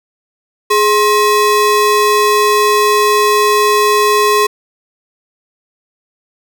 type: ring-modulated tone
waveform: square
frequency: 740 Hz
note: F#5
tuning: in tune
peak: -6 dBFS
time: 0.7-4.47 s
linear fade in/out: 10 ms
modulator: 322 Hz
effects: none